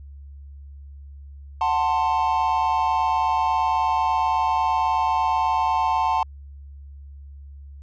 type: chord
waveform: triangle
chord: F# diminished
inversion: none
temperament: equal with one note detuned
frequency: 740 / 888.2 / 1046.5 Hz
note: F#5 / A5 / C6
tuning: 0 / +16 / 0 cents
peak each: -23 / -19 / -23 dBFS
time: 1.61-6.23 s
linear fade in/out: 2 ms
effects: added 70 Hz sine -38 dBFS peak until 7.82 s + resampled to 16000 Hz